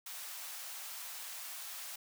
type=high-pass noise; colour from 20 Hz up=white; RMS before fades=-45 dBFS; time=0.06-1.96 s; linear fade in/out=5 ms; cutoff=650 Hz; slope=24 dB/octave; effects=none